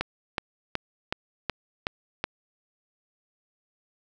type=click train; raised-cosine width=0.3 ms; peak=-10 dBFS; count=7; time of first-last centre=0.01-2.24 s; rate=2.69 Hz; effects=none